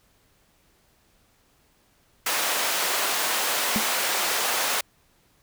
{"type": "high-pass noise", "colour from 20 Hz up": "pink", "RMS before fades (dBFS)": -25, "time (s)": [2.26, 4.81], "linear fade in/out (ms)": 5, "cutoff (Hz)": 670, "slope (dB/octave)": 12}
{"type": "tone with exponential decay", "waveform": "sine", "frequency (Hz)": 217.9, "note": "A3", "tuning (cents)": -17, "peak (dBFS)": -18, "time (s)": [3.76, 3.86], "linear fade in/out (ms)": 0, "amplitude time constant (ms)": 20}
{"effects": ["pink hiss -63 dBFS RMS until 5.42 s"]}